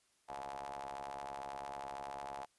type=ring-modulated tone; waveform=sawtooth; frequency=69 Hz; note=C#2; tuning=7 cents flat; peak=-36 dBFS; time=0.28-2.46 s; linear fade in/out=20 ms; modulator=787 Hz; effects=white hiss -74 dBFS RMS until 2.58 s + resampled to 24000 Hz